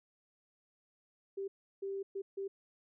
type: tone bursts at uneven times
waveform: sine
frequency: 392 Hz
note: G4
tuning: in tune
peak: -36 dBFS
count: 4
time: 1.37-1.48 / 1.82-2.03 / 2.15-2.22 / 2.37-2.48 s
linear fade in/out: 10 ms
effects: none